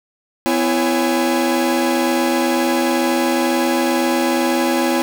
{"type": "tone cluster", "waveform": "45% pulse", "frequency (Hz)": [252.1, 334.2, 553, 824], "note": ["B3", "E4", "C#5", "G#5"], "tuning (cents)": [36, 24, -4, -14], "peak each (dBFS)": [-20, -19, -22, -23], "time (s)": [0.46, 5.02], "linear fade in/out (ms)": 0, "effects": []}